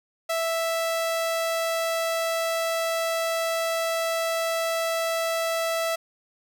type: tone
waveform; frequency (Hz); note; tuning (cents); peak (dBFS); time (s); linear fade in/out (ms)
sawtooth; 659.3; E5; 0; -20; 0.29-5.96; 10
effects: none